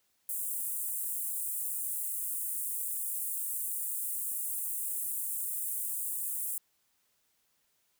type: high-pass noise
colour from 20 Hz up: pink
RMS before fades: -35 dBFS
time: 0.29-6.58 s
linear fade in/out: 2 ms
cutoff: 8500 Hz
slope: 48 dB/octave
effects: white hiss -74 dBFS RMS until 7.99 s